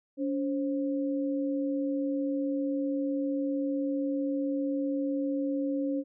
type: tone pair together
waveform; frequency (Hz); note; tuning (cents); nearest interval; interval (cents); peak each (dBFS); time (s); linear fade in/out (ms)
sine; 283 / 530.5; C#4 / C5; +36 / +24; major seventh; 1088; -28 / -34; 0.17-6.04; 50
effects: none